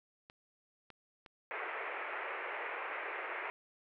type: clicks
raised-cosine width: 0.3 ms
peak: -36 dBFS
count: 3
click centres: 0.299 / 0.903 / 1.262 s
type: band-pass noise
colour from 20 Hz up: white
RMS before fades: -41 dBFS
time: 1.51-3.5 s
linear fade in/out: 0 ms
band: 370 to 2400 Hz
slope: 48 dB/octave
effects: none